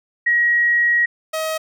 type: tone pair in turn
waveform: sine / sawtooth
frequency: 1900 / 634 Hz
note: A#6 / D#5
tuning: +33 / +32 cents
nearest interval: octave + perfect fifth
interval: 1901 cents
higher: first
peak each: -13 / -17 dBFS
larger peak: first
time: 0.26-1.06 / 1.33-1.58 s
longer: first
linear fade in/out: 10 ms
effects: none